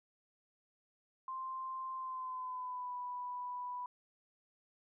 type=tone with pitch glide; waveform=sine; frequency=1046.5 to 987.8 Hz; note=C6 to B5; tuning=0 to 0 cents; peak=-39 dBFS; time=1.28-3.86 s; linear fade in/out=2 ms; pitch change=-100 cents; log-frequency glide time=1.95-2.94 s; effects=none